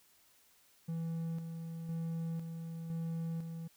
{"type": "tone with tremolo", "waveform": "triangle", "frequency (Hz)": 164.81, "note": "E3", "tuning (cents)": 0, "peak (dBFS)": -33, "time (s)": [0.88, 3.68], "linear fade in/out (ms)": 10, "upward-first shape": "square", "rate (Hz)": 0.99, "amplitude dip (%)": 45, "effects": ["white hiss -67 dBFS RMS until 3.76 s"]}